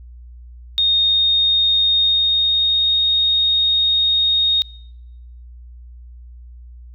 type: tone with pitch glide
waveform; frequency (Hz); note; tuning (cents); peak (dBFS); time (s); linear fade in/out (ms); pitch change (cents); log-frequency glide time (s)
sine; 3699 to 3720; A#7 to A#7; -14 to -4; -13; 0.78-4.62; 0; +10; 1.89-2.97
effects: noise-tail reverb RT60 0.9 s tail -25 dB re dry + added 60 Hz sine -36 dBFS peak until 6.94 s